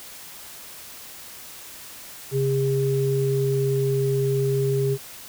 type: tone pair together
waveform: sine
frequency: 135.2 / 405.1 Hz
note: C#3 / G#4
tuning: -43 / -43 cents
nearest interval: octave + perfect fifth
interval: 1900 cents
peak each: -22 dBFS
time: 2.31-4.98 s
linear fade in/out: 50 ms
effects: white hiss -41 dBFS RMS until 5.28 s